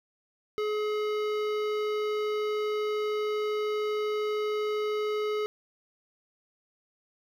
sine tone with hard clipping, 423.6 Hz, G#4, 34 cents sharp, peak -29 dBFS, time 0.58-5.46 s, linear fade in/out 0 ms, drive 16 dB, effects none

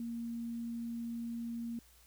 sine tone, 233.1 Hz, A#3, in tune, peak -37 dBFS, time 0-1.79 s, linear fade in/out 2 ms, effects added 60 Hz sine -64 dBFS peak until 2.06 s + white hiss -64 dBFS RMS until 2.06 s

